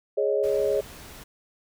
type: chord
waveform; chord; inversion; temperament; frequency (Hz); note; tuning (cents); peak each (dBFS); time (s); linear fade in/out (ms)
sine; Ab suspended fourth; none; just; 415.3 / 553.7 / 623; Ab4 / Db5 / Eb5; 0 / -2 / +2; -24 / -25 / -28; 0.17-0.81; 10
type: noise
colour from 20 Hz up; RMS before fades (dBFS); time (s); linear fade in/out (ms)
pink; -44; 0.43-1.24; 10
effects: none